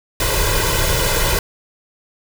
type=noise with comb filter; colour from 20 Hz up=pink; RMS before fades=-17 dBFS; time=0.2-1.39 s; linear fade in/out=2 ms; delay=2 ms; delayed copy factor=+1; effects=none